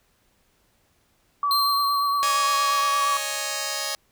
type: tone with vibrato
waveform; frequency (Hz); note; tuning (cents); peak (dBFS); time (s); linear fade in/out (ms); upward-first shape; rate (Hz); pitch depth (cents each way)
sine; 1138; C#6; +45; -20; 1.43-3.17; 2; sine; 8.6; 26
type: tone with exponential decay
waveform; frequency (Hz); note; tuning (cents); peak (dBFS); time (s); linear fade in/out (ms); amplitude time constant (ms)
45% pulse; 4159; C8; -11; -20; 1.51-3.72; 1; 480
type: chord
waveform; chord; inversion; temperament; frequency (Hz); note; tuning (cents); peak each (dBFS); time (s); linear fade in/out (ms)
5% pulse; C# suspended second; none; just; 554.4 / 623.7 / 831.5; C#5 / D#5 / G#5; 0 / +4 / +2; -19; 2.23-3.95; 0
effects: pink hiss -65 dBFS RMS until 4.11 s